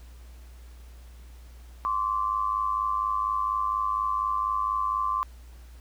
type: tone pair together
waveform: sine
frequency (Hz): 1046.5 / 1150.7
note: C6 / D6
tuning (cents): 0 / -36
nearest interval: major second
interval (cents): 164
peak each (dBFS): -27 / -27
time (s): 1.85-5.23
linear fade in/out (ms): 0
effects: added 60 Hz sine -44 dBFS peak until 5.8 s + pink hiss -58 dBFS RMS until 5.8 s